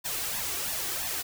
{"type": "noise with flanger", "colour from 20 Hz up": "white", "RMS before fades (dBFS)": -32, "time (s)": [0.04, 1.23], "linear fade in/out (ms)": 20, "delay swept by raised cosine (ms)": [1.1, 2.7], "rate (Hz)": 3, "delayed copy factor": 0.65, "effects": []}